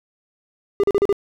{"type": "tone bursts", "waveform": "triangle", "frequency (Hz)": 402.8, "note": "G4", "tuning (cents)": 47, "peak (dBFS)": -11, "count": 5, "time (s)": [0.8, 1.127], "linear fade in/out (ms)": 0, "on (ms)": 35, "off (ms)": 38, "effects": []}